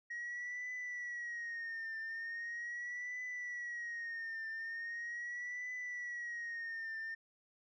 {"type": "tone with vibrato", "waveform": "sine", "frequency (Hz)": 1891, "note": "A#6", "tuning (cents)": 24, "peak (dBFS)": -38, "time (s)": [0.1, 7.15], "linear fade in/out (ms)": 10, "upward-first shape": "triangle", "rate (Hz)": 0.4, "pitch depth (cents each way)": 98, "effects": ["tanh soft clip ceiling -38 dBFS"]}